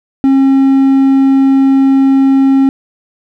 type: tone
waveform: triangle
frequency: 270 Hz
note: C#4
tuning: 45 cents flat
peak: -3 dBFS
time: 0.24-2.69 s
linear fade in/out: 0 ms
effects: none